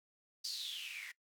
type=noise with band-pass filter sweep; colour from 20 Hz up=blue; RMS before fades=-44 dBFS; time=0.44-1.12 s; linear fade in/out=10 ms; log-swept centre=4900 to 1900 Hz; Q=8.6; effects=noise-tail reverb RT60 0.1 s tail -20 dB re dry